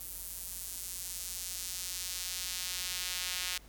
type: tone with high-pass filter sweep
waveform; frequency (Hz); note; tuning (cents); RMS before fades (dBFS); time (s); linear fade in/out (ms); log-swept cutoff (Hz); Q
sawtooth; 181.1; F#3; -37; -39; 0-3.58; 5; 11000 to 2900; 0.86
effects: added 50 Hz sine -54 dBFS peak until 3.68 s + pink hiss -59 dBFS RMS until 3.68 s